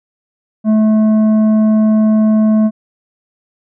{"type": "tone with tanh clipping", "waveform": "triangle", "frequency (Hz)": 216.6, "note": "A3", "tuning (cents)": -27, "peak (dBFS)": -9, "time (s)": [0.64, 2.71], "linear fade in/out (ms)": 50, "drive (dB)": 12, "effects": []}